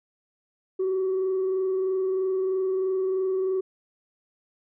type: tone with frequency modulation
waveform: sine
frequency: 377.7 Hz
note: F#4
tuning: 36 cents sharp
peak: -21 dBFS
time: 0.79-3.61 s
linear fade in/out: 10 ms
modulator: 23.1 Hz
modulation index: 0.24
effects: tanh soft clip ceiling -20 dBFS